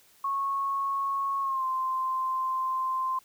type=tone with pitch glide; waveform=sine; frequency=1100 to 1043.1 Hz; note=C#6 to C6; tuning=-14 to -6 cents; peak=-26 dBFS; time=0.24-3.19 s; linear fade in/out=5 ms; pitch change=-92 cents; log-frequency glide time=1.41-1.65 s; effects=white hiss -60 dBFS RMS until 3.24 s